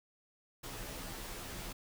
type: noise with comb filter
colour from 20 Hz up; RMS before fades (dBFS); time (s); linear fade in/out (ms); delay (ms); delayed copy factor
pink; -44; 0.63-1.73; 10; 13; -0.9
effects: none

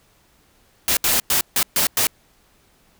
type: noise bursts at uneven times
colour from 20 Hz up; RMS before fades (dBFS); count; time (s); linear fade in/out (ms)
white; -18; 6; 0.88-0.97 / 1.04-1.2 / 1.3-1.41 / 1.56-1.63 / 1.76-1.87 / 1.97-2.07; 2
effects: pink hiss -58 dBFS RMS until 2.99 s

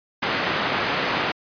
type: band-pass noise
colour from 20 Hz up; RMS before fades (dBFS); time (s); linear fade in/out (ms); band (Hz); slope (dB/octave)
white; -24; 0.22-1.32; 10; 120 to 2200; 12
effects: resampled to 11025 Hz

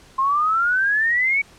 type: exponential sweep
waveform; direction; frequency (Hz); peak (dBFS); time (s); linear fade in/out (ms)
sine; up; 1051 to 2280; -16; 0.18-1.42; 10
effects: pink hiss -49 dBFS RMS until 1.58 s + low-pass 9000 Hz 12 dB/octave

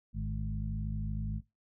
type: harmonic tone with a mistuned harmonic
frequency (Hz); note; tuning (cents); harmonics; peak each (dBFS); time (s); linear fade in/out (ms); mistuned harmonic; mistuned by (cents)
52.8; G#1; +29; 1 / 2 / 3 / 4; -35 / -38 / -40 / -41; 0.13-1.42; 50; 3; -44
effects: noise-tail reverb RT60 0.2 s tail -20 dB re dry

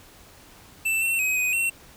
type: tone with pitch steps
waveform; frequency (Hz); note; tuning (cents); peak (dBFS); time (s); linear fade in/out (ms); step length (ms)
square; 2660 / 2706 / 2530 / 2501 / 2717; E7 / E7 / D#7 / D#7 / F7; +15 / +45 / +28 / +8 / -48; -22; 0.85-1.7; 10; 170
effects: pink hiss -50 dBFS RMS until 1.96 s

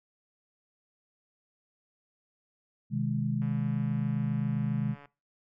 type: chord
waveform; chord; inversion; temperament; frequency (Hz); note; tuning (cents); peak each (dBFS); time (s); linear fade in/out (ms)
sine; Ab major; first; equal with one note detuned; 128.05 / 155.56 / 207.7; C3 / Eb3 / Ab3; -37 / 0 / 0; -31 / -32 / -31; 2.9-4.96; 50
type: click train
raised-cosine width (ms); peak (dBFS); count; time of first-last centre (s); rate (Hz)
0.5; -36; 235; 3.42-5.056; 143
effects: noise-tail reverb RT60 0.3 s tail -21 dB re dry

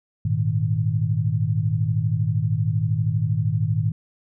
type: chord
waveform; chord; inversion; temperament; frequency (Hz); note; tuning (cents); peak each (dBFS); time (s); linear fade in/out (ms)
sine; Ab suspended second; none; equal; 103.83 / 116.54 / 155.56; Ab2 / Bb2 / Eb3; 0 / 0 / 0; -23 / -23 / -24; 0.25-3.92; 5
effects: none

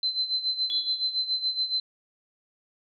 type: tone with tremolo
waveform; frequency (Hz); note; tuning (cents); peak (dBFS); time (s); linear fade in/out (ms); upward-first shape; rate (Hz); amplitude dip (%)
sine; 4067; C8; -50; -22; 0.03-1.8; 2; sine; 7.1; 75
type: tone with exponential decay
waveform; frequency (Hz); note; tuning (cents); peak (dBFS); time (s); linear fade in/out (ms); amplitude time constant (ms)
sine; 3400; G#7; +40; -27; 0.7-1.21; 0; 110
effects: none

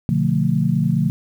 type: chord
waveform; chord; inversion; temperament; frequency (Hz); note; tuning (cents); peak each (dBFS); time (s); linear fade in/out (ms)
sine; B half-diminished seventh; none; just; 123.47 / 148.16 / 177.8 / 222.2; B2 / D3 / F3 / A3; 0 / +16 / +31 / +17; -23 / -19 / -20 / -22; 0.09-1.1; 0
effects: 8-bit

